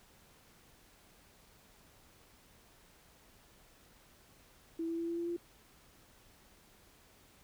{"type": "tone with pitch steps", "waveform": "sine", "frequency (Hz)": [329.6, 332.5, 335.4, 338.3, 341.2, 344.2], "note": ["E4", "E4", "E4", "E4", "F4", "F4"], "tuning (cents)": [0, 15, 30, 45, -40, -25], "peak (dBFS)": -34, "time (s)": [4.79, 5.366], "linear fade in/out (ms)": 5, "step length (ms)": 96, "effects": ["pink hiss -63 dBFS RMS until 7.43 s"]}